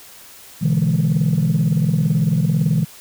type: chord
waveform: sine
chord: E dominant seventh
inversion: second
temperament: equal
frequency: 123.47 / 146.83 / 164.81 / 207.7 Hz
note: B2 / D3 / E3 / G#3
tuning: 0 / 0 / 0 / 0 cents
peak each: -21 / -18 / -16 / -22 dBFS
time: 0.61-2.85 s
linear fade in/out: 20 ms
effects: tanh soft clip ceiling -9 dBFS + white hiss -42 dBFS RMS until 3 s